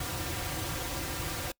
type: noise with comb filter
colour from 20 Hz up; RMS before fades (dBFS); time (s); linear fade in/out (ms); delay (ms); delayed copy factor
pink; -35; 0-1.52; 5; 4.7; -0.75
effects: noise-tail reverb RT60 0.1 s tail -24 dB re dry